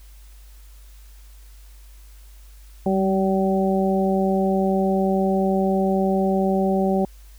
harmonic tone with a mistuned harmonic, 191.2 Hz, G3, 43 cents flat, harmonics 1 / 2 / 3 / 4, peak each -20 / -23 / -25 / -26 dBFS, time 2.86-7.05 s, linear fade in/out 2 ms, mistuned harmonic 1, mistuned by +20 cents, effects added 50 Hz sine -42 dBFS peak until 7.38 s + white hiss -55 dBFS RMS until 7.38 s

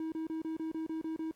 triangle tone bursts, 320 Hz, D#4, 49 cents sharp, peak -32 dBFS, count 9, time 0-1.312 s, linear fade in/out 2 ms, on 120 ms, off 29 ms, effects pink hiss -71 dBFS RMS until 1.35 s + AAC 64 kbps

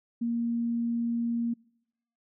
sine tone, 234.2 Hz, A#3, 8 cents sharp, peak -26 dBFS, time 0.21-1.54 s, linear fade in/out 10 ms, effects noise-tail reverb RT60 0.8 s tail -26 dB re dry

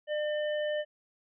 harmonic tone, 601 Hz, D5, 40 cents sharp, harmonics 1 / 3 / 5, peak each -29 / -39 / -43 dBFS, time 0.07-0.85 s, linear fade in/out 50 ms, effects none

